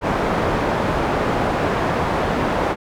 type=low-pass noise; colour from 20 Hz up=white; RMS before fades=-20 dBFS; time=0.01-2.76 s; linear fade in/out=50 ms; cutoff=900 Hz; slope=12 dB/octave; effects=none